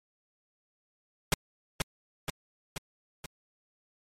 pink noise with echo, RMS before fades -24 dBFS, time 1.32-1.34 s, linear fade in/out 2 ms, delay 480 ms, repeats 4, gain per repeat -4 dB, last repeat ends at 3.26 s, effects low-pass 12000 Hz 12 dB/octave + MP3 64 kbps

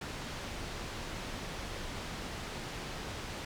pink low-pass noise, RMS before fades -41 dBFS, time 0.01-3.45 s, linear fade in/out 5 ms, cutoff 5800 Hz, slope 12 dB/octave, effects none

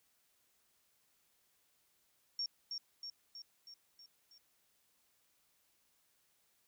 sine tone with echo, 5520 Hz, F8, 21 cents flat, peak -35 dBFS, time 2.39-2.46 s, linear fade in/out 2 ms, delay 320 ms, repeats 6, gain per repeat -4 dB, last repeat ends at 4.38 s, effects white hiss -75 dBFS RMS until 6.67 s

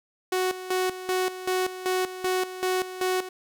sawtooth tone with tremolo, 370 Hz, F#4, in tune, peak -19 dBFS, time 0.32-3.29 s, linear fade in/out 5 ms, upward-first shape square, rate 2.6 Hz, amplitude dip 75%, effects none

